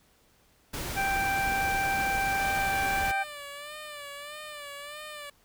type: noise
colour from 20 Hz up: pink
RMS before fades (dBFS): -35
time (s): 0.73-3.12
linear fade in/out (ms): 10
type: harmonic tone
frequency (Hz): 784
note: G5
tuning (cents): 0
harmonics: 1 / 2 / 3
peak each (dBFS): -28 / -31 / -33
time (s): 0.96-3.24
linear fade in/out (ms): 20
type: tone with vibrato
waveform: 10% pulse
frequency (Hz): 587.3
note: D5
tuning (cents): 0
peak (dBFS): -31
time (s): 2.39-5.3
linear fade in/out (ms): 5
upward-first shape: sine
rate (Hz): 1.6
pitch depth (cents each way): 61
effects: pink hiss -64 dBFS RMS until 5.44 s